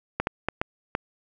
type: clicks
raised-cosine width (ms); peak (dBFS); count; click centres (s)
0.5; -9; 5; 0.2 / 0.271 / 0.486 / 0.615 / 0.951
effects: none